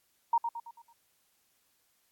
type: tone with echo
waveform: sine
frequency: 932.3 Hz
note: A#5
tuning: in tune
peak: -22 dBFS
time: 0.33-0.38 s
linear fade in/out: 5 ms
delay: 110 ms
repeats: 5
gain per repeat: -7 dB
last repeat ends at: 0.93 s
effects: white hiss -72 dBFS RMS until 2.11 s + AAC 64 kbps